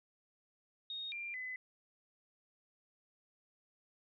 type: tone with pitch steps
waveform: sine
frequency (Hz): 3722 / 2382 / 2017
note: A#7 / D7 / B6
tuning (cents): -3 / +24 / +36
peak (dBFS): -40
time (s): 0.9-1.56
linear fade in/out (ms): 2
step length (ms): 220
effects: none